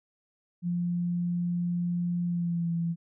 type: tone with pitch glide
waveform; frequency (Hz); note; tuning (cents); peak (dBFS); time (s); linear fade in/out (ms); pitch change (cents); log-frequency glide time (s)
sine; 174.61 to 168.47; F3 to E3; 0 to +38; -26; 0.62-2.96; 50; -62; 2.25-2.71
effects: none